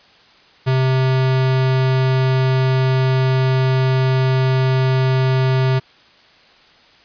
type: tone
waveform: square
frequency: 130.81 Hz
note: C3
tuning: in tune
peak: -14 dBFS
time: 0.66-5.8 s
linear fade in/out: 20 ms
effects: white hiss -49 dBFS RMS until 7.04 s + resampled to 11025 Hz